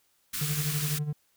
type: band-stop noise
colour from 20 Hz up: white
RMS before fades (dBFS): -33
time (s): 0.33-0.99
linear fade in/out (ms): 10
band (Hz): 340 to 1100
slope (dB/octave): 48
type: tone with tremolo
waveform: triangle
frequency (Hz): 149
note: D3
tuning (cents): +25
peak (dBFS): -24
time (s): 0.41-1.13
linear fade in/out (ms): 5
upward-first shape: sine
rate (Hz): 12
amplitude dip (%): 65
effects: white hiss -69 dBFS RMS until 1.36 s